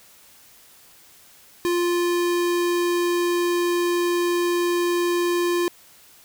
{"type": "tone", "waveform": "square", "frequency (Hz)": 349.2, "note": "F4", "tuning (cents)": 0, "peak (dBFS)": -20, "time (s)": [1.65, 5.68], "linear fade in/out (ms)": 0, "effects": ["white hiss -51 dBFS RMS until 6.24 s"]}